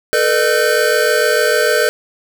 square tone cluster, 440.2 / 486.9 / 606 / 1539 Hz, A4 / B4 / D#5 / G6, +1 / -25 / -46 / -32 cents, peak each -18 dBFS, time 0.13-1.89 s, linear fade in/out 0 ms, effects none

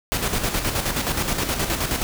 pink noise with tremolo, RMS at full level -22 dBFS, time 0.12-2.03 s, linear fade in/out 0 ms, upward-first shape square, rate 9.5 Hz, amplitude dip 50%, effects none

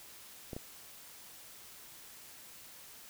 clicks, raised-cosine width 2 ms, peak -27 dBFS, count 2, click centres 0.532 / 0.565 s, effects white hiss -53 dBFS RMS until 3.09 s

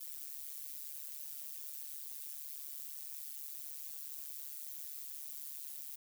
violet noise with amplitude modulation, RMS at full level -42 dBFS, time 0-5.96 s, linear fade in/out 10 ms, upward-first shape sine, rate 144 Hz, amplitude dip 95%, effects none

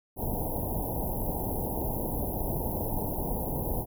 pink band-stop noise, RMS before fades -31 dBFS, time 0.16-3.86 s, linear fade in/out 50 ms, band 940 to 11000 Hz, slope 96 dB/octave, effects none

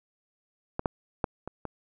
clicks, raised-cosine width 1 ms, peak -15 / -11 / -11 / -22 / -20 dBFS, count 5, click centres 0.794 / 0.858 / 1.242 / 1.476 / 1.653 s, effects none

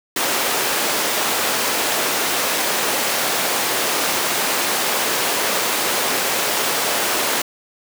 pink high-pass noise, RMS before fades -20 dBFS, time 0.16-7.42 s, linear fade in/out 5 ms, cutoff 410 Hz, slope 12 dB/octave, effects none

